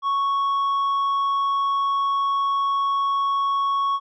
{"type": "tone with tanh clipping", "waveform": "sine", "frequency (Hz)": 1108.7, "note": "C#6", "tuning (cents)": 0, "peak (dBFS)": -20, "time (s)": [0.02, 4], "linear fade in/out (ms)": 50, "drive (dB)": 4, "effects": []}